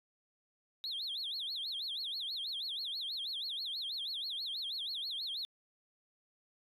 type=tone with vibrato; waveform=sine; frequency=3716 Hz; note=A#7; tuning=6 cents flat; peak=-35 dBFS; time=0.84-5.45 s; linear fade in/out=0 ms; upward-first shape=sine; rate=6.2 Hz; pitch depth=280 cents each way; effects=tanh soft clip ceiling -34 dBFS